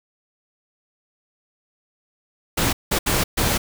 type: noise bursts at uneven times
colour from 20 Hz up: pink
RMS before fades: -20 dBFS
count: 4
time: 2.57-2.73 / 2.91-2.99 / 3.06-3.24 / 3.37-3.58 s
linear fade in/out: 10 ms
effects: none